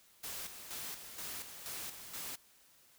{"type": "noise with tremolo", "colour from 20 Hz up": "white", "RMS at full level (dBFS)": -43, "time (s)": [0.23, 2.36], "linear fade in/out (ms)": 10, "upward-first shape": "square", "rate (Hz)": 2.1, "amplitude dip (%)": 55, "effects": ["white hiss -65 dBFS RMS until 2.98 s"]}